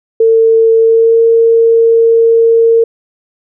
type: tone with pitch glide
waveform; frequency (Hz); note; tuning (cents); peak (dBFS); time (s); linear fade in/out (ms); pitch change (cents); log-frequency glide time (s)
sine; 451 to 457.6; A4 to A#4; +43 to -32; -4; 0.2-2.84; 5; +25; 0.8-1.2
effects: none